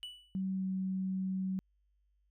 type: tone with exponential decay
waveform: triangle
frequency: 2960 Hz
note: F#7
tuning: in tune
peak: -37 dBFS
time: 0.03-0.41 s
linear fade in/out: 0 ms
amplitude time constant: 82 ms
type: tone with pitch glide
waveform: sine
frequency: 190 to 188.8 Hz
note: F#3 to F#3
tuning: +46 to +35 cents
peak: -32 dBFS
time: 0.35-1.59 s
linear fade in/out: 0 ms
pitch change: -11 cents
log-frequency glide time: 0.55-0.65 s
effects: added 50 Hz sine -70 dBFS peak until 2.3 s